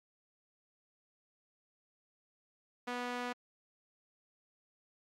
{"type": "tone with band-pass filter", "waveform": "sawtooth", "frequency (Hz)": 245.4, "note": "B3", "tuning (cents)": -11, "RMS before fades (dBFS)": -39, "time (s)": [2.87, 3.33], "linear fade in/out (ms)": 10, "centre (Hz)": 1400, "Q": 0.58, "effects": ["Opus 48 kbps"]}